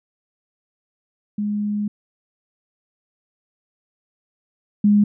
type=tone pair in turn; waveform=sine; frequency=207.7 / 206.5 Hz; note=G#3 / G#3; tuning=0 / -10 cents; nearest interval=unison; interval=10 cents; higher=first; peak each=-20 / -11 dBFS; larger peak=second; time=1.38-1.88 / 4.84-5.04 s; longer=first; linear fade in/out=5 ms; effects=none